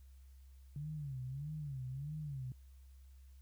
sine tone with vibrato, 140.3 Hz, C#3, 21 cents sharp, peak -40 dBFS, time 0.76-2.52 s, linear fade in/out 2 ms, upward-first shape sine, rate 1.6 Hz, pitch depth 170 cents each way, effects added 66 Hz sine -55 dBFS peak until 3.41 s + white hiss -75 dBFS RMS until 3.41 s

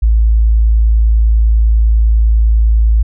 sine tone, 55 Hz, A1, in tune, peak -6 dBFS, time 0.02-3.03 s, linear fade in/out 10 ms, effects none

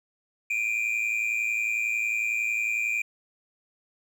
triangle tone pair together, 2358 / 2469 Hz, D7 / D#7, +6 / -14 cents, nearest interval minor second, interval 80 cents, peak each -26 dBFS, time 0.5-3.02 s, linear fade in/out 5 ms, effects none

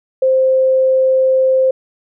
sine tone, 523.3 Hz, C5, in tune, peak -9 dBFS, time 0.22-1.71 s, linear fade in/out 5 ms, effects none

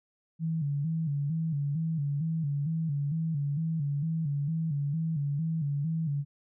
sine tone with vibrato, 152.2 Hz, D#3, 38 cents flat, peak -27 dBFS, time 0.39-6.25 s, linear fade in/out 50 ms, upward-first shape square, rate 2.2 Hz, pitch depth 110 cents each way, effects none

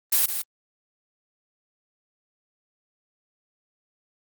blue noise with echo, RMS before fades -20 dBFS, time 0.12-0.26 s, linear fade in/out 5 ms, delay 160 ms, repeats 1, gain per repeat -8 dB, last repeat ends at 0.42 s, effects Opus 32 kbps

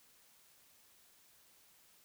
silence, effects white hiss -66 dBFS RMS until 2.04 s

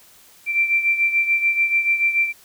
sine beating tone pair, 2349 / 2355.9 Hz, D7 / D7, 0 / +5 cents, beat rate 6.9 Hz, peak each -17 / -23 dBFS, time 0.46-2.33 s, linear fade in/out 50 ms, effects white hiss -50 dBFS RMS until 2.44 s

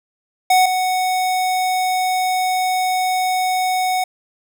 square tone pair in turn, 741 / 741 Hz, F#5 / F#5, +2 / +2 cents, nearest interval unison, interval 0 cents, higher neither, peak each -11 / -17 dBFS, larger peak first, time 0.5-0.66 / 0.66-4.04 s, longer second, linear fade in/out 5 ms, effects none

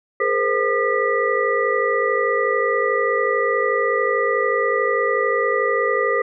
sine tone cluster, 416.2 / 469.9 / 521 / 1212 / 1956 Hz, G#4 / A#4 / C5 / D#6 / B6, +4 / +14 / -7 / -46 / -17 cents, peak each -23 dBFS, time 0.2-6.22 s, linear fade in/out 5 ms, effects none

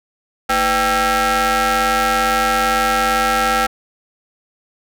sawtooth ring-modulated tone, 277.2 Hz, C#4, in tune, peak -7 dBFS, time 0.49-3.67 s, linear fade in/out 10 ms, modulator 1060 Hz, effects none

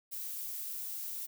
violet noise, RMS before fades -40 dBFS, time 0.11-1.27 s, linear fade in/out 20 ms, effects none

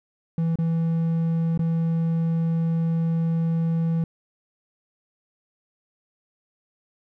triangle tone with dropouts, 164.81 Hz, E3, in tune, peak -18 dBFS, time 0.38-4.04 s, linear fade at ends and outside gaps 2 ms, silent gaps 0.557-0.587 / 1.576-1.592 s, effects none

